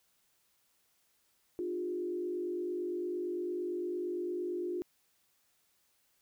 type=tone with frequency modulation; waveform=sine; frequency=355.1 Hz; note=F4; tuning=29 cents sharp; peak=-33 dBFS; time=1.59-4.82 s; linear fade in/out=0 ms; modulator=48.8 Hz; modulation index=0.74; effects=white hiss -73 dBFS RMS until 6.21 s